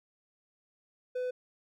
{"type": "tone", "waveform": "triangle", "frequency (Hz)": 502, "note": "B4", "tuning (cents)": 28, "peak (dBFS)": -29, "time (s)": [1.15, 1.31], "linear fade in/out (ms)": 10, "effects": []}